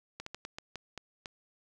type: slowing click train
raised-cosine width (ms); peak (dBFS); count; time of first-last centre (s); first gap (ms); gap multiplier
0.2; -23; 8; 0.2-1.258; 64; 1.28
effects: none